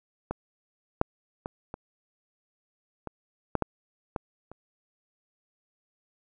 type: clicks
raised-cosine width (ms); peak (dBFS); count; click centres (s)
1; -16 / -7 / -19 / -22 / -21 / -10 / -11 / -16 / -29; 9; 0.31 / 1.014 / 1.459 / 1.741 / 3.073 / 3.553 / 3.623 / 4.162 / 4.516
effects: none